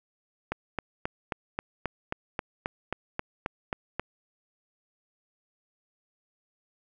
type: click train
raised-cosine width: 0.5 ms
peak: -14 dBFS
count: 14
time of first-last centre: 0.52-3.996 s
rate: 3.74 Hz
effects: none